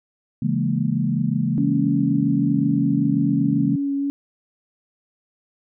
sine chord, A# half-diminished seventh, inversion first, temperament equal with one note detuned, 138.59 / 166.25 / 207.7 / 233.1 Hz, C#3 / E3 / G#3 / A#3, 0 / +15 / 0 / 0 cents, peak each -24 dBFS, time 0.42-3.76 s, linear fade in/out 5 ms
sine tone with vibrato, 280 Hz, C#4, 18 cents sharp, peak -20 dBFS, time 1.58-4.1 s, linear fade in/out 0 ms, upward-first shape sine, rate 3.7 Hz, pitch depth 10 cents each way
effects none

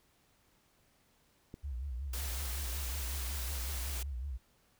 click, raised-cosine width 3 ms, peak -32 dBFS, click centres 1.541 s
sine tone with vibrato, 65.41 Hz, C2, in tune, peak -36 dBFS, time 1.63-4.38 s, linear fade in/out 20 ms, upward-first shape sine, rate 5.4 Hz, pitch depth 170 cents each way
white noise, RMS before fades -42 dBFS, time 2.13-4.03 s, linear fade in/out 5 ms
effects pink hiss -70 dBFS RMS until 4.79 s

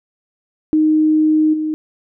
sine tone with level steps, 310 Hz, D#4, 6 cents flat, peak -10 / -17 dBFS, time 0.73-1.74 s, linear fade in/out 0 ms, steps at 1.53 s, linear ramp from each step 10 ms, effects none

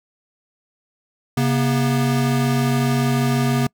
square tone pair together, 134.92 / 240.4 Hz, C#3 / B3, -46 / -46 cents, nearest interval minor seventh, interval 1000 cents, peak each -19 / -21 dBFS, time 1.37-3.67 s, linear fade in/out 5 ms, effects noise-tail reverb RT60 0.1 s tail -26 dB re dry

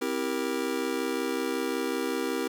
square chord, C dominant seventh, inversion none, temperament just, 261.6 / 327 / 392.4 / 470.9 Hz, C4 / E4 / G4 / Bb4, 0 / -14 / +2 / +18 cents, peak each -34 dBFS, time 0.01-2.48 s, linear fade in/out 10 ms, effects none

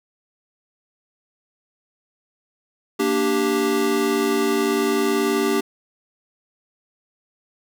square chord, G minor, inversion first, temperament equal, 233.1 / 293.7 / 392 Hz, Bb3 / D4 / G4, 0 / 0 / 0 cents, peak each -26 / -24 / -21 dBFS, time 2.99-5.61 s, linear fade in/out 10 ms, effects none

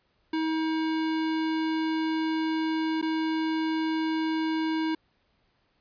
square tone with dropouts, 318.4 Hz, D#4, 40 cents sharp, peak -26 dBFS, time 0.33-4.95 s, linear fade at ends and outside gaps 5 ms, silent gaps 3.015-3.025 s, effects pink hiss -70 dBFS RMS until 5.8 s + resampled to 11025 Hz

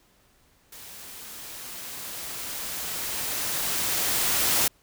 white noise with level ramp, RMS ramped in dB -44 to -22 dBFS, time 0.72-4.68 s, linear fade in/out 5 ms, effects pink hiss -62 dBFS RMS until 4.82 s

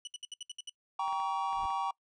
sawtooth tone bursts, 2960 Hz, F#7, in tune, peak -36 dBFS, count 8, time 0.05-0.696 s, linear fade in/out 2 ms, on 23 ms, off 66 ms
triangle chord, G diminished, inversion none, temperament just, 784 / 940.8 / 1128.9 Hz, G5 / Bb5 / Db6, 0 / +16 / +31 cents, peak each -33 dBFS, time 0.99-1.91 s, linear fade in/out 5 ms
clicks, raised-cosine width 0.3 ms, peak -35 dBFS, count 5, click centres 1.08 / 1.127 / 1.201 / 1.529 / 1.704 s
brown noise with exponential growth, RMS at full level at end -44 dBFS, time 1.42-1.66 s, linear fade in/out 2 ms, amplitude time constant 52 ms
effects noise-tail reverb RT60 0.1 s tail -24 dB re dry + resampled to 22050 Hz

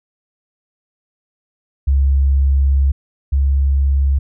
sine tone pair in turn, 68.5 / 68.81 Hz, C#2 / C#2, -20 / -12 cents, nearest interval unison, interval 8 cents, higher second, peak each -10 / -11 dBFS, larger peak first, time 1.87-2.92 / 3.32-4.19 s, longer first, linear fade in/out 10 ms, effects none

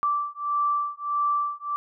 sine beating tone pair, 1167 / 1168.6 Hz, D6 / D6, -11 / -9 cents, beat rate 1.6 Hz, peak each -26 dBFS, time 0.03-1.76 s, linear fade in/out 0 ms, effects none

